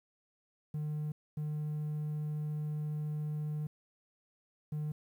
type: tone bursts at uneven times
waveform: triangle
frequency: 151.2 Hz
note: D#3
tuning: 49 cents flat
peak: -31 dBFS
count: 3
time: 0.74-1.12 / 1.37-3.67 / 4.72-4.92 s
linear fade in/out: 5 ms
effects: tanh soft clip ceiling -27 dBFS + 11-bit